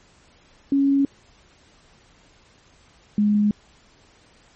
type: tone pair in turn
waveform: sine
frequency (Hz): 277.2 / 208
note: C#4 / G#3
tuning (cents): 0 / +3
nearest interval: perfect fourth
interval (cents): 497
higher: first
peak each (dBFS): -15 / -15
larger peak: neither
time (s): 0.72-1.05 / 3.18-3.51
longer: neither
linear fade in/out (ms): 2
effects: pink hiss -55 dBFS RMS until 4.55 s + MP3 32 kbps